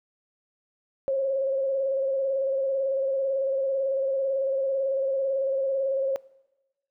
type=tone with vibrato; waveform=sine; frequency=540 Hz; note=C#5; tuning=45 cents flat; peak=-22 dBFS; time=1.08-6.16 s; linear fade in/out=0 ms; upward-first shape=square; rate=18 Hz; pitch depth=26 cents each way; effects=noise-tail reverb RT60 1.0 s tail -22 dB re dry